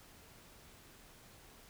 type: silence
effects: pink hiss -59 dBFS RMS until 1.69 s